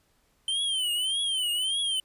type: tone with vibrato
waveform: square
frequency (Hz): 3086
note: G7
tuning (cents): -28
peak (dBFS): -26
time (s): 0.48-2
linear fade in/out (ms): 2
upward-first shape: triangle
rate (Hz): 1.7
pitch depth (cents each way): 150
effects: pink hiss -68 dBFS RMS until 2.04 s + resampled to 32000 Hz